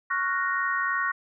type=chord; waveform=sine; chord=Gb major seventh; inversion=second; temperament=equal; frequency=1108.7 / 1396.9 / 1480 / 1864.7 Hz; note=Db6 / F6 / Gb6 / Bb6; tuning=0 / 0 / 0 / 0 cents; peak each=-28 / -34 / -30 / -28 dBFS; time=0.1-1.12 s; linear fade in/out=10 ms; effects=none